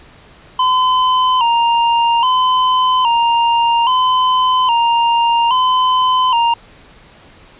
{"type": "tone with vibrato", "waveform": "square", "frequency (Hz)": 975, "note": "B5", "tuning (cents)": -23, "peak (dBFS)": -11, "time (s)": [0.59, 6.54], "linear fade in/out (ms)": 5, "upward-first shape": "square", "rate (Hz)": 0.61, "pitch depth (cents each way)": 75, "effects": ["pink hiss -43 dBFS RMS until 7.59 s", "resampled to 8000 Hz"]}